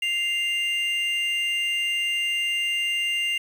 triangle tone pair together, 2093 / 2794 Hz, C7 / F7, 0 / 0 cents, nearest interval perfect fourth, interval 500 cents, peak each -27 / -22 dBFS, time 0.02-3.38 s, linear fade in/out 5 ms, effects 8-bit

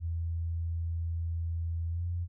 sine tone with pitch glide, 83.4 to 86.84 Hz, E2 to F2, +21 to -9 cents, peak -30 dBFS, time 0-2.28 s, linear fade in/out 50 ms, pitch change +70 cents, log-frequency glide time 1.9-2.04 s, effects none

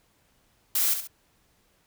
blue noise with echo, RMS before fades -24 dBFS, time 0.75-0.94 s, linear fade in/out 5 ms, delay 67 ms, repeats 2, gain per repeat -8 dB, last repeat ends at 1.074 s, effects pink hiss -66 dBFS RMS until 1.86 s

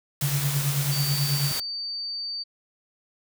white noise, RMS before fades -30 dBFS, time 0.21-1.6 s, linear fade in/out 2 ms
sine tone with tremolo, 141.2 Hz, C#3, 32 cents sharp, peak -20 dBFS, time 0.22-1.52 s, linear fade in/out 5 ms, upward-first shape triangle, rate 9.2 Hz, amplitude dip 75%
sine tone, 4600 Hz, D8, 37 cents flat, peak -29 dBFS, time 0.91-2.44 s, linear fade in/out 20 ms
effects none

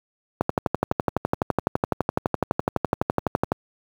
click train, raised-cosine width 1 ms, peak -5 dBFS, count 38, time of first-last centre 0.41-3.519 s, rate 11.9 Hz, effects high-pass 80 Hz 12 dB/octave + 7-bit

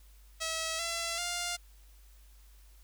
5% pulse tone with pitch steps, 647 / 673.7 / 701.5 Hz, E5 / E5 / F5, -32 / +38 / +8 cents, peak -21 dBFS, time 0.4-1.57 s, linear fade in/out 20 ms, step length 390 ms, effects added 50 Hz sine -54 dBFS peak until 2.83 s + white hiss -65 dBFS RMS until 2.83 s

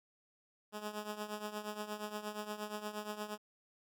10% pulse tone with tremolo, 210.5 Hz, G#3, 24 cents sharp, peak -29 dBFS, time 0.72-3.38 s, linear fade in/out 50 ms, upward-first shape triangle, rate 8.5 Hz, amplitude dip 80%, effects none

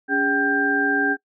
sine tone cluster, 282.6 / 408.2 / 770 / 1588 Hz, C#4 / G#4 / G5 / G6, +34 / -30 / -31 / +22 cents, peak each -23 / -27 / -27 / -20 dBFS, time 0.08-1.17 s, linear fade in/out 50 ms, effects noise-tail reverb RT60 0.1 s tail -22 dB re dry

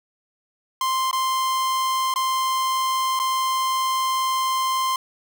45% pulse tone with dropouts, 1046.5 Hz, C6, in tune, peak -20 dBFS, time 0.81-4.96 s, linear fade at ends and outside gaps 2 ms, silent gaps 1.112-1.129 / 2.14-2.159 / 3.192-3.198 s, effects none

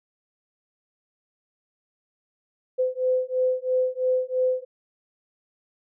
sine beating tone pair, 509 / 512 Hz, C5 / C5, -48 / -38 cents, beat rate 3 Hz, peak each -24 dBFS, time 2.78-4.65 s, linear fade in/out 20 ms, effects none

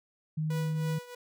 sine tone, 155.56 Hz, D#3, in tune, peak -28 dBFS, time 0.37-0.99 s, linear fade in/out 10 ms
sawtooth tone with tremolo, 490.2 Hz, B4, 13 cents flat, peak -32 dBFS, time 0.5-1.15 s, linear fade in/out 5 ms, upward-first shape triangle, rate 3.1 Hz, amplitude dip 80%
effects none

